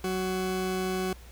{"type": "tone pair together", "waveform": "40% pulse", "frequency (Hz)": [186.3, 372.6], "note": ["F#3", "F#4"], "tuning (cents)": [12, 12], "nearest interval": "octave", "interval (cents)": 1200, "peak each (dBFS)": [-31, -30], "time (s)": [0.04, 1.13], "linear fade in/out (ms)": 2, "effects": ["added 60 Hz sine -46 dBFS peak until 1.31 s", "pink hiss -54 dBFS RMS until 1.31 s"]}